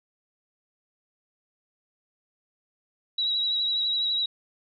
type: tone with vibrato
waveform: sine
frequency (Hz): 3877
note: B7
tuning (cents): -33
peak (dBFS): -23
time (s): 3.18-4.26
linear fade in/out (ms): 5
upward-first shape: triangle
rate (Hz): 12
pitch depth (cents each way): 34
effects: none